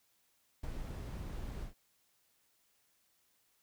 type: noise with ADSR envelope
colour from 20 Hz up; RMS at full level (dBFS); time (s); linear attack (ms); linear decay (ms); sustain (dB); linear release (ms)
brown; -39; 0.63-1.74; 8; 30; -3; 110
effects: white hiss -74 dBFS RMS until 3.62 s